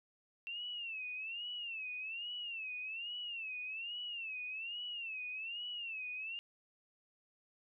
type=tone with vibrato; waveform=sine; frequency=2700 Hz; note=E7; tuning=41 cents sharp; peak=-40 dBFS; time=0.47-6.39 s; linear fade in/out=0 ms; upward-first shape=sine; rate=1.2 Hz; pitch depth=150 cents each way; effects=none